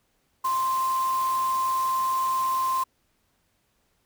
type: tone in noise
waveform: sine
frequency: 1046.5 Hz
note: C6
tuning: in tune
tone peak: -22 dBFS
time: 0.44-2.84 s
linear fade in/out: 10 ms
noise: white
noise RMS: -39 dBFS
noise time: 0.44-2.84 s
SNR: +14 dB
effects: pink hiss -70 dBFS RMS until 4.05 s